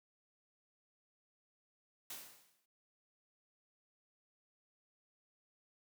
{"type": "noise with exponential decay", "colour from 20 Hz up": "white", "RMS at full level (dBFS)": -44, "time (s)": [2.1, 2.66], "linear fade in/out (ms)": 5, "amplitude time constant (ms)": 120, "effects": ["noise-tail reverb RT60 0.2 s tail -23 dB re dry", "high-pass 150 Hz 12 dB/octave"]}